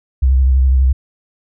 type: tone with vibrato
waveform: sine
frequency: 65.41 Hz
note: C2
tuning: in tune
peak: -8 dBFS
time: 0.22-0.93 s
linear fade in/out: 10 ms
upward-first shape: sine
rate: 12 Hz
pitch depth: 54 cents each way
effects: none